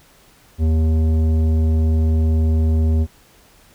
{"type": "tone with tanh clipping", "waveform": "triangle", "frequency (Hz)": 79.5, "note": "D#2", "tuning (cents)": 38, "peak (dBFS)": -15, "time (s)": [0.58, 3.07], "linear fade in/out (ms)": 50, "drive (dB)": 16, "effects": ["pink hiss -51 dBFS RMS until 3.74 s"]}